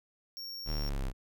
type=tone; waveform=square; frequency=5520 Hz; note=F8; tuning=21 cents flat; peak=-40 dBFS; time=0.37-0.89 s; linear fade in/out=0 ms
type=linear sweep; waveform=square; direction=down; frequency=39.05 to 31.71 Hz; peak=-32 dBFS; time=0.65-1.13 s; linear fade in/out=50 ms
effects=none